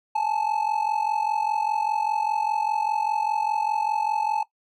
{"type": "ring-modulated tone", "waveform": "triangle", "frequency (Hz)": 863, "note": "A5", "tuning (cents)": -34, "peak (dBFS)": -17, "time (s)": [0.15, 4.43], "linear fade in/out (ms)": 5, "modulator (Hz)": 22.5, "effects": ["noise-tail reverb RT60 0.1 s tail -17 dB re dry"]}